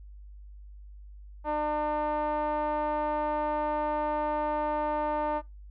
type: tone with low-pass filter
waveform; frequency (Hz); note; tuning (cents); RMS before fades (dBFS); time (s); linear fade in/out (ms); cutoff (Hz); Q
5% pulse; 300; D4; +37; -29; 1.44-5.42; 50; 810; 3.9
effects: noise-tail reverb RT60 0.2 s tail -21 dB re dry + added 50 Hz sine -44 dBFS peak until 5.7 s